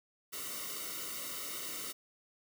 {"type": "noise with comb filter", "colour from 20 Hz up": "white", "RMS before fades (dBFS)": -41, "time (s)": [0.32, 1.93], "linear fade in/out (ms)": 20, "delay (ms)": 1.2, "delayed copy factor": -1, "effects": []}